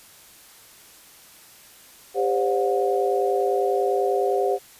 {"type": "tone cluster", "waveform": "sine", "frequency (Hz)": [398.7, 516, 566, 724], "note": ["G4", "C5", "C#5", "F#5"], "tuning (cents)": [29, -24, 36, -38], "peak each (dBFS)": [-22, -25, -30, -25], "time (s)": [2.14, 4.59], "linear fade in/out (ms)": 50, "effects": ["white hiss -49 dBFS RMS until 4.79 s", "resampled to 32000 Hz"]}